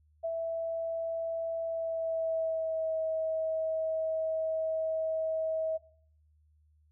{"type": "tone with pitch glide", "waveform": "sine", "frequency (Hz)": [659.3, 640.2], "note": ["E5", "D#5"], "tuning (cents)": [0, 49], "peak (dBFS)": -29, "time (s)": [0.23, 5.78], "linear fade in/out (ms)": 20, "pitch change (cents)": -51, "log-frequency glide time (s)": [1.65, 2.99], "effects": ["noise-tail reverb RT60 0.6 s tail -18 dB re dry", "added 76 Hz sine -63 dBFS peak until 6.91 s"]}